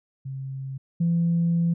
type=tone pair in turn; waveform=sine; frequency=134.2 / 169.08 Hz; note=C3 / E3; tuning=+44 / +44 cents; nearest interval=major third; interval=400 cents; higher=second; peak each=-30 / -18 dBFS; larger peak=second; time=0.25-0.78 / 1-1.74 s; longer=second; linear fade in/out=10 ms; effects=tanh soft clip ceiling -15 dBFS

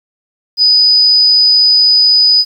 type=tone; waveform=sine; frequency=4978 Hz; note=D#8; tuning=in tune; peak=-5 dBFS; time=0.57-2.45 s; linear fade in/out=50 ms; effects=7-bit

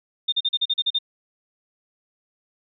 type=tone bursts; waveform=sine; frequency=3638 Hz; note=A#7; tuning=43 cents flat; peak=-18 dBFS; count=9; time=0.28-0.988 s; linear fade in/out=10 ms; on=44 ms; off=39 ms; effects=none

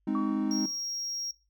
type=chord; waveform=triangle; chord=Ab major; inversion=none; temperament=equal; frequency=207.7 / 261.6 / 311.1 Hz; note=Ab3 / C4 / Eb4; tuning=0 / 0 / 0 cents; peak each=-29 dBFS; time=0.07-0.66 s; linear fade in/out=5 ms
type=tone with exponential decay; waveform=sine; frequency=1132 Hz; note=C#6; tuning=36 cents sharp; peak=-31 dBFS; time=0.15-0.84 s; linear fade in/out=1 ms; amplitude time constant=150 ms
type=tone; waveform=triangle; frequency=5600 Hz; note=F8; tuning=4 cents sharp; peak=-32 dBFS; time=0.51-1.31 s; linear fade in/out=2 ms
effects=noise-tail reverb RT60 0.3 s tail -17 dB re dry + added 50 Hz sine -70 dBFS peak until 1.49 s

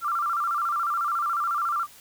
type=tone with vibrato; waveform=sine; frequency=1269 Hz; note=D#6; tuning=34 cents sharp; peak=-23 dBFS; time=0.01-1.87 s; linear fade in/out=50 ms; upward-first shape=square; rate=14 Hz; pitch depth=120 cents each way; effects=white hiss -50 dBFS RMS until 2 s

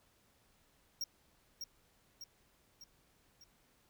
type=tone with echo; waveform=square; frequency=5588 Hz; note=F8; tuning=in tune; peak=-36 dBFS; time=1.01-1.04 s; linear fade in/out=2 ms; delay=600 ms; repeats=4; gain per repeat=-5 dB; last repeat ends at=3.44 s; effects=pink hiss -71 dBFS RMS until 3.89 s

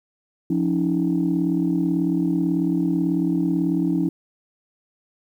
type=tone cluster; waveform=sine; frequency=173.9 / 282 / 320.2 Hz; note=F3 / C#4 / D#4; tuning=-7 / +30 / +50 cents; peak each=-22 dBFS; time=0.5-4.09 s; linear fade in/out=5 ms; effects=tanh soft clip ceiling -11 dBFS + 9-bit

